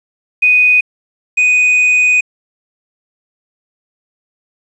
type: tone pair in turn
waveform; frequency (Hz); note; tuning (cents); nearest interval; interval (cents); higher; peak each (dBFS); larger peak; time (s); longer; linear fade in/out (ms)
sine / triangle; 2489 / 2489; D#7 / D#7; 0 / 0; unison; 0; neither; -6; neither; 0.42-0.81 / 1.37-2.21; second; 10
effects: resampled to 22050 Hz + 7-bit